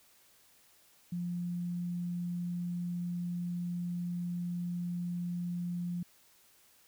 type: tone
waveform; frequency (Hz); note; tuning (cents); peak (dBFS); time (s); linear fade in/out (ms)
sine; 175.3; F3; +7; -33; 1.12-6.03; 5
effects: white hiss -64 dBFS RMS until 6.87 s